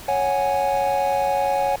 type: chord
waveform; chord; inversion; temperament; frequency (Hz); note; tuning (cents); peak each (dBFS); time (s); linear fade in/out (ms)
triangle; C# suspended fourth; none; equal; 554.4 / 740 / 830.6; C#5 / F#5 / G#5; 0 / 0 / 0; -21 / -22 / -20; 0.08-1.76; 5
effects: pink hiss -39 dBFS RMS until 1.8 s